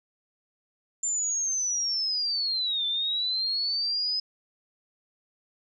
sine linear two-way sweep, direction down then up, 7270 to 3520 to 5070 Hz, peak -25 dBFS, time 1.03-4.2 s, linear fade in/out 5 ms, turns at 2.86 s, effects none

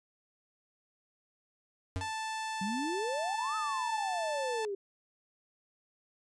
square tone with exponential decay, 92.5 Hz, F#2, in tune, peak -29 dBFS, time 1.96-2.13 s, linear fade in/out 0 ms, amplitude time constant 36 ms
sawtooth tone, 880 Hz, A5, in tune, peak -31 dBFS, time 2.01-4.65 s, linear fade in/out 0 ms
sine exponential two-way sweep, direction up then down, 184.6 to 1300 to 385.9 Hz, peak -33 dBFS, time 2.61-4.75 s, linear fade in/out 5 ms, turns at 3.56 s
effects resampled to 22050 Hz

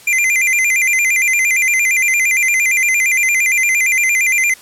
square tone with vibrato, 2217 Hz, C#7, in tune, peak -12 dBFS, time 0.07-4.54 s, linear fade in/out 5 ms, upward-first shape square, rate 8.7 Hz, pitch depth 130 cents each way, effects white hiss -41 dBFS RMS until 4.61 s + low-pass 12000 Hz 12 dB/octave

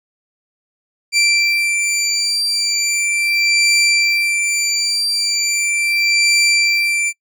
20% pulse beating tone pair, 2349 / 2349.38 Hz, D7 / D7, 0 / 0 cents, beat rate 0.38 Hz, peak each -12 dBFS, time 1.12-7.13 s, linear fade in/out 50 ms, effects noise-tail reverb RT60 0.1 s tail -25 dB re dry + low-pass 12000 Hz 12 dB/octave

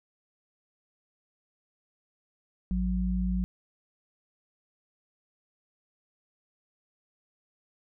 sine tone pair together, 54.58 / 183.6 Hz, A1 / F#3, -13 / -13 cents, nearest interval octave + major sixth, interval 2100 cents, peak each -28 dBFS, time 2.71-3.44 s, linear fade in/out 0 ms, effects none

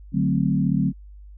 sine chord, D dominant seventh, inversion none, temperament equal, 146.83 / 185 / 220 / 261.6 Hz, D3 / F#3 / A3 / C4, 0 / 0 / 0 / 0 cents, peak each -23 / -22 / -25 / -25 dBFS, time 0.12-0.93 s, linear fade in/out 50 ms, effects added 50 Hz sine -40 dBFS peak until 1.37 s

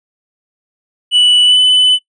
triangle tone with pitch glide, 2960 to 3005 Hz, F#7 to F#7, 0 to +26 cents, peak -4 dBFS, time 1.11-1.99 s, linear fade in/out 50 ms, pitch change +26 cents, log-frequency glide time 1.45-1.57 s, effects noise-tail reverb RT60 0.1 s tail -19 dB re dry + resampled to 24000 Hz

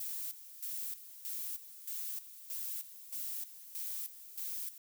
violet noise with tremolo, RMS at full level -40 dBFS, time 0-4.78 s, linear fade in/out 2 ms, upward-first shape square, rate 1.6 Hz, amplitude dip 75%, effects none

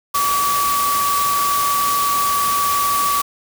sine tone in noise, 1143 Hz, D6, 47 cents flat, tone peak -16 dBFS, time 0.14-3.22 s, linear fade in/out 10 ms, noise white, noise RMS -23 dBFS, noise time 0.14-3.22 s, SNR +4 dB, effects none

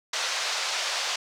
white band-pass noise, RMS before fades -29 dBFS, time 0.13-1.16 s, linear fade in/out 5 ms, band 560 to 5900 Hz, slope 24 dB/octave, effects none

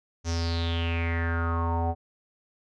square tone with low-pass filter sweep, 83.8 Hz, E2, 29 cents sharp, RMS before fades -27 dBFS, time 0.24-1.95 s, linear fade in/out 50 ms, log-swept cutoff 6200 to 710 Hz, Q 6.6, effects none

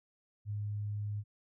sine tone, 103.83 Hz, G#2, in tune, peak -34 dBFS, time 0.45-1.24 s, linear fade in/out 50 ms, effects none

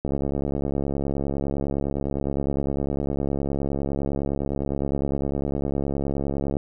click train, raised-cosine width 2 ms, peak -13 dBFS, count 456, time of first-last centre 0.05-6.569 s, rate 69.8 Hz, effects none

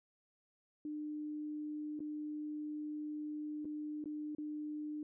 sine tone with dropouts, 301 Hz, D4, 43 cents sharp, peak -39 dBFS, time 0.85-5.03 s, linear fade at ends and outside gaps 2 ms, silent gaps 1.993-2.003 / 3.647-3.653 / 4.041-4.057 / 4.35-4.383 s, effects none

